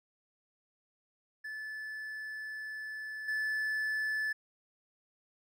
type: tone with level steps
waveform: triangle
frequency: 1738 Hz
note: A6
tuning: 22 cents flat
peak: -37 / -29 dBFS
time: 1.44-4.33 s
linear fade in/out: 10 ms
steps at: 3.28 s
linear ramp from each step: 5 ms
effects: none